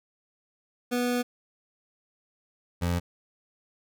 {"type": "tone pair in turn", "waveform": "25% pulse", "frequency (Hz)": [245.1, 87.11], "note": ["B3", "F2"], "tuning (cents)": [-13, -4], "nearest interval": "octave + tritone", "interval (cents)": 1791, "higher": "first", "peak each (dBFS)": [-21, -21], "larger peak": "neither", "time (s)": [[0.91, 1.23], [2.81, 3]], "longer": "first", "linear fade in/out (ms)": 20, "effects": []}